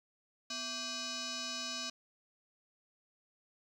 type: tone with frequency modulation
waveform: sine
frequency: 659.3 Hz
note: E5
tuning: in tune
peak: -37 dBFS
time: 0.5-1.9 s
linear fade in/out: 5 ms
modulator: 909 Hz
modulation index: 6.2
effects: 11-bit